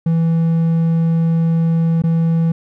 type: tone with dropouts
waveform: triangle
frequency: 164.81 Hz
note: E3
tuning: in tune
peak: -10 dBFS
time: 0.06-2.52 s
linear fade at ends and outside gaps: 5 ms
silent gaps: 2.021-2.037 s
effects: none